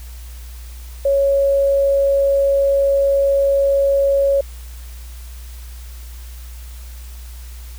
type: tone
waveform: sine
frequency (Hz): 554.4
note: C#5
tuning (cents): 0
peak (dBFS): -12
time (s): 1.05-4.41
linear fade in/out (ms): 5
effects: added 60 Hz sine -31 dBFS peak until 7.78 s + white hiss -44 dBFS RMS until 7.78 s